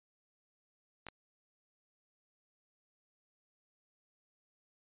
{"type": "clicks", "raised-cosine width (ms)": 0.3, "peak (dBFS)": -29, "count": 2, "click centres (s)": [1.067, 1.086], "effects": ["resampled to 8000 Hz"]}